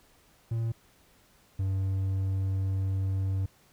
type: tone pair in turn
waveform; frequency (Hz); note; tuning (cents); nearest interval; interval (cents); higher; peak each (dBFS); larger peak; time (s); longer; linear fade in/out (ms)
triangle; 114.3 / 95.93; A#2 / G2; -34 / -37; minor third; 303; first; -25 / -24; second; 0.51-0.72 / 1.59-3.46; second; 5
effects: pink hiss -62 dBFS RMS until 3.72 s